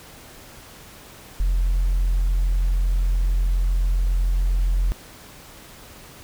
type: tone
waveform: sine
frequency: 43.65 Hz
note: F1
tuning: in tune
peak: -15 dBFS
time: 1.4-4.92 s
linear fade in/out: 0 ms
effects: tanh soft clip ceiling -15 dBFS + pink hiss -44 dBFS RMS until 6.23 s